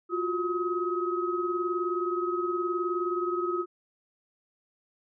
sine tone cluster, 352 / 371.1 / 1270 Hz, F4 / F#4 / D#6, +14 / +5 / +35 cents, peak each -29 / -34 / -31 dBFS, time 0.09-3.66 s, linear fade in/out 50 ms, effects none

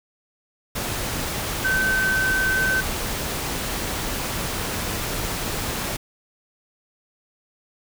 sine tone in noise, 1535 Hz, G6, 37 cents flat, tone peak -19 dBFS, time 1.64-2.81 s, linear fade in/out 10 ms, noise pink, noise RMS -27 dBFS, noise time 0.75-5.97 s, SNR +5 dB, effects none

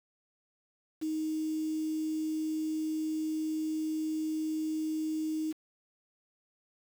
sine tone with quantisation, 313 Hz, D#4, 10 cents sharp, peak -30 dBFS, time 1.01-5.53 s, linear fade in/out 20 ms, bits 8, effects none

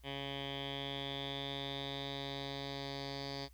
10% pulse tone with low-pass filter sweep, 138.59 Hz, C#3, in tune, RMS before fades -42 dBFS, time 0.03-3.49 s, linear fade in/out 50 ms, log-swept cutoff 3000 to 4500 Hz, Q 8.2, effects added 60 Hz sine -57 dBFS peak until 3.53 s + white hiss -71 dBFS RMS until 3.53 s

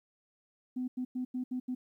sine tone bursts at uneven times, 252.6 Hz, B3, 39 cents sharp, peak -31 dBFS, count 6, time 0.76-0.88 / 0.97-1.05 / 1.15-1.25 / 1.34-1.44 / 1.51-1.6 / 1.68-1.75 s, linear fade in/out 10 ms, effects tanh soft clip ceiling -27 dBFS + 12-bit

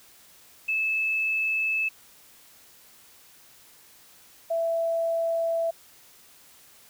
sine tone pair in turn, 2613 / 663.9 Hz, E7 / E5, -16 / +12 cents, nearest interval 2 octaves, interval 2372 cents, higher first, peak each -23 dBFS, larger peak neither, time 0.68-1.89 / 4.5-5.71 s, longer neither, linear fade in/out 10 ms, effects white hiss -54 dBFS RMS until 6.89 s

